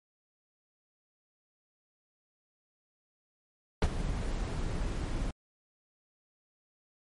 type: noise with ADSR envelope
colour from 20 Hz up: brown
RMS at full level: -21 dBFS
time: 3.82-5.31 s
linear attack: 3 ms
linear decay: 49 ms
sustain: -12 dB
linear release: 6 ms
effects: MP3 48 kbps